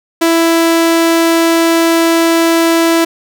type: tone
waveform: sawtooth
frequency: 331.5 Hz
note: E4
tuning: 10 cents sharp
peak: -4 dBFS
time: 0.21-3.05 s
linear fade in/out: 10 ms
effects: none